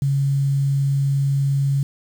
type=tone with quantisation; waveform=sine; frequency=138.59 Hz; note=C#3; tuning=in tune; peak=-16 dBFS; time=0.02-1.83 s; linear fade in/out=2 ms; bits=7; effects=none